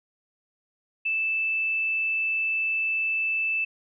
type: tone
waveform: sine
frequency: 2637 Hz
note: E7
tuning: in tune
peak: -23 dBFS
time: 1.05-3.65 s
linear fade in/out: 10 ms
effects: none